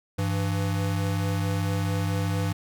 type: tone pair together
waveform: square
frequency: 99.1 / 166.67 Hz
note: G2 / E3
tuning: +19 / +19 cents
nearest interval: major sixth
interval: 900 cents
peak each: -26 / -30 dBFS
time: 0.18-2.53 s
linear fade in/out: 10 ms
effects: none